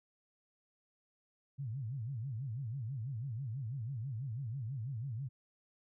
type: tone with vibrato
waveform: sine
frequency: 123.47 Hz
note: B2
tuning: in tune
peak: -37 dBFS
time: 1.58-5.29 s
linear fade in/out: 20 ms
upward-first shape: sine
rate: 6.1 Hz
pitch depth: 250 cents each way
effects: none